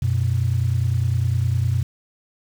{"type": "tone pair together", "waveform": "sine", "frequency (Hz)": [92.5, 122.37], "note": ["F#2", "B2"], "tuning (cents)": [0, -16], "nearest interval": "perfect fourth", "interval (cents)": 484, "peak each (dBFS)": [-20, -19], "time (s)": [0.02, 1.83], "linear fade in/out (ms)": 5, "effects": ["tanh soft clip ceiling -10 dBFS", "7-bit"]}